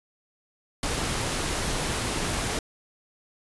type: noise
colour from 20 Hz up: pink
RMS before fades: -28 dBFS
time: 0.83-2.59 s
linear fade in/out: 2 ms
effects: resampled to 24000 Hz